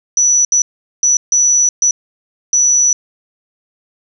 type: tone bursts at uneven times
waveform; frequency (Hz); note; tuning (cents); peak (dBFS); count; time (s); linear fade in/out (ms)
sine; 5920; F#8; 0; -8; 6; 0.17-0.45 / 0.52-0.62 / 1.03-1.17 / 1.32-1.69 / 1.82-1.91 / 2.53-2.93; 2
effects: none